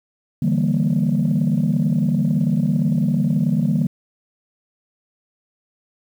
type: chord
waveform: sine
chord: E half-diminished seventh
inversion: third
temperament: equal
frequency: 146.83 / 164.81 / 196 / 233.1 Hz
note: D3 / E3 / G3 / Bb3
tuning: 0 / 0 / 0 / 0 cents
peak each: -20 dBFS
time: 0.42-3.87 s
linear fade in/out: 5 ms
effects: tanh soft clip ceiling -10 dBFS + 8-bit